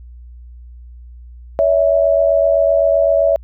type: tone pair together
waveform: sine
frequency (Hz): 566.2 / 654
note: C#5 / E5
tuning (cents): +37 / -14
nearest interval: major second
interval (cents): 249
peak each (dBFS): -13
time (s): 1.59-3.36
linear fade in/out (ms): 0
effects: added 60 Hz sine -34 dBFS peak until 3.43 s